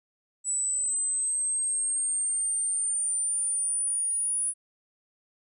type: exponential sweep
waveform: sine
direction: up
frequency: 7902 to 9800 Hz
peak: -25 dBFS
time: 0.44-4.54 s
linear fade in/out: 50 ms
effects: none